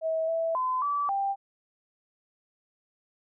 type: tone with pitch steps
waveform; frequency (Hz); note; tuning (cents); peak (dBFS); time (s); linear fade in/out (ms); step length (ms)
sine; 644 / 657 / 1021 / 1154 / 790; E5 / E5 / C6 / D6 / G5; -41 / -6 / -43 / -31 / +13; -25; 0.01-1.36; 50; 270
effects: none